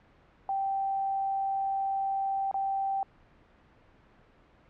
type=tone with dropouts; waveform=sine; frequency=781 Hz; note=G5; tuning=7 cents flat; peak=-27 dBFS; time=0.49-3.03 s; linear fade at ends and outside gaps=1 ms; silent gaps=2.513-2.542 s; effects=pink hiss -60 dBFS RMS until 4.69 s + low-pass 2000 Hz 12 dB/octave

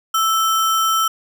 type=tone with sample-and-hold; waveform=sine; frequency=1318.5 Hz; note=E6; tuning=in tune; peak=-14 dBFS; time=0.14-1.08 s; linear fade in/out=5 ms; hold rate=4410 Hz; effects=none

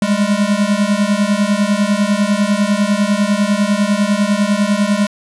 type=beating tone pair; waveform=square; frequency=199.9 / 209.9 Hz; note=G3 / G#3; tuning=+34 / +19 cents; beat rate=10 Hz; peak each=-16 dBFS; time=0.02-5.07 s; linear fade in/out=2 ms; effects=resampled to 24000 Hz

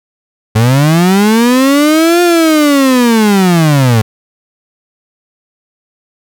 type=linear two-way sweep; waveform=35% pulse; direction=up then down; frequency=105.8 to 353.6 to 105.8 Hz; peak=-4 dBFS; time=0.55-4.02 s; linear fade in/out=10 ms; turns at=2.22 s; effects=none

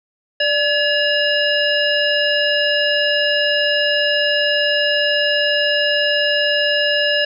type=harmonic tone with a mistuned harmonic; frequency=567 Hz; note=C#5; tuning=39 cents sharp; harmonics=1 / 3 / 5 / 7 / 9; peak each=-19 / -19 / -19 / -30 / -24 dBFS; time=0.4-7.25 s; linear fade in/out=5 ms; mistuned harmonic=1; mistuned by=+65 cents; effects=none

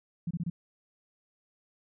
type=tone bursts; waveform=sine; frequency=170 Hz; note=F3; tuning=46 cents flat; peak=-29 dBFS; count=4; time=0.27-0.5 s; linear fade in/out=5 ms; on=38 ms; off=26 ms; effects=none

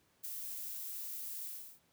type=noise with ADSR envelope; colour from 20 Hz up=violet; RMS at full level=-40 dBFS; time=0.23-1.8 s; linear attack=21 ms; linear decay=8 ms; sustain=-3 dB; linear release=340 ms; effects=pink hiss -72 dBFS RMS until 1.92 s + high-pass 80 Hz 12 dB/octave

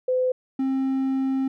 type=tone pair in turn; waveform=sine / triangle; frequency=509 / 266.2 Hz; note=C5 / C4; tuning=-48 / +30 cents; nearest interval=major seventh; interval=1122 cents; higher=first; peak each=-19 dBFS; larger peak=neither; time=0.08-0.32 / 0.59-1.48 s; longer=second; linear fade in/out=5 ms; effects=none

